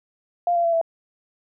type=tone with pitch steps; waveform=sine; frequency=698.5 / 686.1 / 673.9 / 662 Hz; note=F5 / F5 / E5 / E5; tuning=0 / -31 / +38 / +7 cents; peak=-17 dBFS; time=0.47-0.814 s; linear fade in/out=2 ms; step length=86 ms; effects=none